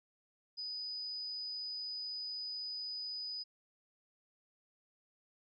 sine tone, 4978 Hz, D#8, in tune, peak -39 dBFS, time 0.57-3.44 s, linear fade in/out 20 ms, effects none

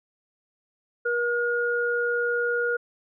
sine tone pair together, 477.4 / 1432 Hz, A#4 / F6, +41 / +43 cents, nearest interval octave + perfect fifth, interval 1902 cents, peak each -25 dBFS, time 1.05-2.77 s, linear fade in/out 10 ms, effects none

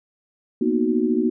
sine chord, B major seventh, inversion third, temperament equal, 233.1 / 246.9 / 311.1 / 370 Hz, A#3 / B3 / D#4 / F#4, 0 / 0 / 0 / 0 cents, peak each -23 dBFS, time 0.61-1.3 s, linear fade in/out 5 ms, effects none

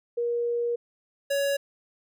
sine / square tone pair in turn, 474.6 / 560.4 Hz, A#4 / C#5, +31 / +19 cents, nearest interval minor third, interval 288 cents, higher second, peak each -24 dBFS, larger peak neither, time 0.17-0.76 / 1.3-1.57 s, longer first, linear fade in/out 10 ms, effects none

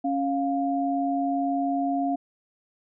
sine tone pair together, 276.3 / 702 Hz, C#4 / F5, -6 / +9 cents, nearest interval octave + major third, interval 1615 cents, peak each -25 / -26 dBFS, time 0.04-2.16 s, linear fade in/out 10 ms, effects none

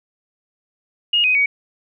sine tone with pitch steps, 2860 / 2508 / 2252 Hz, F7 / D#7 / C#7, +41 / +13 / +27 cents, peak -13 dBFS, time 1.13-1.46 s, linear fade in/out 5 ms, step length 110 ms, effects none

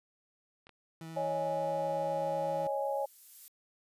clicks, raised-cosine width 0.3 ms, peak -38 dBFS, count 2, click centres 0.669 / 0.693 s
30% pulse tone with vibrato, 162.4 Hz, E3, 26 cents flat, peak -40 dBFS, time 1.01-2.67 s, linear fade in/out 2 ms, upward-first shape sine, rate 12 Hz, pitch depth 10 cents each way
sine chord, C# suspended second, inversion none, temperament equal, 554.4 / 622.3 / 830.6 Hz, C#5 / D#5 / G#5, 0 / 0 / 0 cents, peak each -33 / -38 / -35 dBFS, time 1.16-3.06 s, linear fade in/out 10 ms
violet noise with exponential growth, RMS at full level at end -47 dBFS, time 1.59-3.48 s, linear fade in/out 0 ms, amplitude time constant 410 ms
effects resampled to 32000 Hz

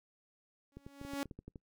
sawtooth tone with exponential growth, 280 Hz, C#4, 18 cents sharp, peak -29 dBFS, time 0.72-1.23 s, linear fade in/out 0 ms, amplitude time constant 110 ms
clicks, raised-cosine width 3 ms, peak -34 dBFS, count 10, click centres 0.77 / 0.865 / 1.014 / 1.05 / 1.135 / 1.257 / 1.312 / 1.39 / 1.48 / 1.558 s
effects noise-tail reverb RT60 0.1 s tail -25 dB re dry

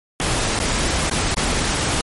pink noise with dropouts, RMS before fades -20 dBFS, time 0.2-2.01 s, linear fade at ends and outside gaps 0 ms, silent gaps 0.59-0.601 / 0.723-0.727 / 1.097-1.112 / 1.344-1.369 s, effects MP3 48 kbps

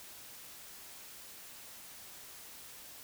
silence, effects white hiss -51 dBFS RMS until 3.03 s

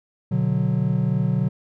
triangle chord, B minor, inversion none, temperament equal with one note detuned, 123.47 / 146.83 / 183.83 Hz, B2 / D3 / F#3, 0 / 0 / -11 cents, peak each -21 dBFS, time 0.31-1.49 s, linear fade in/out 10 ms, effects none

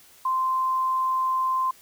sine tone, 1041 Hz, C6, 9 cents flat, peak -21 dBFS, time 0.25-1.71 s, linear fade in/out 5 ms, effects white hiss -53 dBFS RMS until 1.81 s

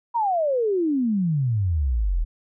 sine exponential sweep, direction down, 972 to 37.49 Hz, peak -19 dBFS, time 0.14-2.25 s, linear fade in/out 20 ms, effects none

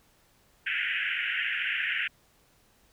pink band-pass noise, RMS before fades -30 dBFS, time 0.66-2.08 s, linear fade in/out 10 ms, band 1500 to 3000 Hz, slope 96 dB/octave, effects pink hiss -64 dBFS RMS until 2.92 s

